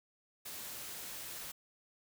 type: noise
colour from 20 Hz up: white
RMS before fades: -45 dBFS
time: 0.45-1.52 s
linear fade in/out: 10 ms
effects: none